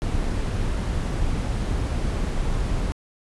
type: noise with dropouts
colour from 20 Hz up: brown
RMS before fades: -24 dBFS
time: 0.02-2.92 s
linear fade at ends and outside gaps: 0 ms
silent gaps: 0.237-0.242 s
effects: resampled to 24000 Hz